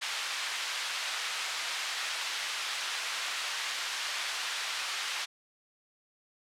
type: band-pass noise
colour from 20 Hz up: white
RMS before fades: -35 dBFS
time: 0.01-5.26 s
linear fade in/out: 20 ms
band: 1100 to 4100 Hz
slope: 12 dB/octave
effects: low-pass 12000 Hz 12 dB/octave